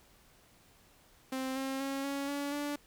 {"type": "tone with pitch steps", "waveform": "sawtooth", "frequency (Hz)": [262.3, 267.7, 273.1, 278.7, 284.4, 290.2], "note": ["C4", "C4", "C#4", "C#4", "C#4", "D4"], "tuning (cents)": [4, 40, -26, 9, 45, -21], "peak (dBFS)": -30, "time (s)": [1.32, 2.76], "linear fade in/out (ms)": 5, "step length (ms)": 240, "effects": ["pink hiss -63 dBFS RMS until 2.86 s"]}